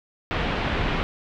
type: low-pass noise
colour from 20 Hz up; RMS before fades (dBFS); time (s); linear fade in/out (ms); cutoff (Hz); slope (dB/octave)
pink; -25; 0.31-1.03; 0; 3300; 24
effects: none